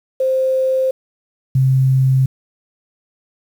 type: tone pair in turn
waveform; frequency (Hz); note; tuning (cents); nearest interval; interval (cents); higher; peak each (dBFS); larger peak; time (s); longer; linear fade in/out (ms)
sine; 523.3 / 131.93; C5 / C3; 0 / +15; 2 octaves; 2385; first; -13 / -10; second; 0.2-0.91 / 1.55-2.26; neither; 5
effects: 7-bit